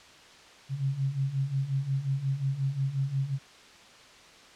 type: beating tone pair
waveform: sine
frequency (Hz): 132.9 / 138.5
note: C3 / C#3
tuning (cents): +27 / -1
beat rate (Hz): 5.6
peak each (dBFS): -32 / -28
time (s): 0.69-3.39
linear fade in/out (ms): 50
effects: white hiss -52 dBFS RMS until 4.55 s + low-pass 5000 Hz 12 dB/octave